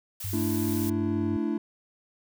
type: noise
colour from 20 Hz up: blue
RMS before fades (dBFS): -37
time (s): 0.2-0.9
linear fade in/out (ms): 5
type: tone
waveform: sine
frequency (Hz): 98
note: G2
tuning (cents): 0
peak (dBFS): -31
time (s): 0.24-1.37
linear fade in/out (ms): 5
type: chord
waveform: triangle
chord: A suspended fourth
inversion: none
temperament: equal with one note detuned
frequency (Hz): 220 / 293.7 / 334.4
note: A3 / D4 / E4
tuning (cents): 0 / 0 / +25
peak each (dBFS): -28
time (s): 0.33-1.58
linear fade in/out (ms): 5
effects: none